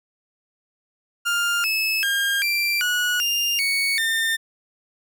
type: tone with pitch steps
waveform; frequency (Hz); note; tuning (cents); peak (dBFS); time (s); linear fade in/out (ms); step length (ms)
30% pulse; 1403 / 2600 / 1612 / 2359 / 1460 / 2804 / 2227 / 1807; F6 / E7 / G6 / D7 / F#6 / F7 / C#7 / A6; +8 / -24 / +48 / +7 / -24 / +6 / +7 / +46; -17; 1.25-4.37; 20; 390
effects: none